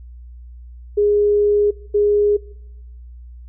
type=tone bursts at uneven times; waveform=sine; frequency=413.1 Hz; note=G#4; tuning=9 cents flat; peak=-12 dBFS; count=2; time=0.97-1.71 / 1.94-2.37 s; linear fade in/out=10 ms; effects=noise-tail reverb RT60 0.9 s tail -21 dB re dry + added 60 Hz sine -35 dBFS peak until 3.48 s